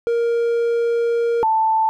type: tone pair in turn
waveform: triangle / sine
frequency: 468 / 883.5 Hz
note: A#4 / A5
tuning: +7 / +7 cents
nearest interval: major seventh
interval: 1100 cents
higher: second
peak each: -14 dBFS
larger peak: neither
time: 0.07-1.43 / 1.43-1.89 s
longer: first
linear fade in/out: 0 ms
effects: none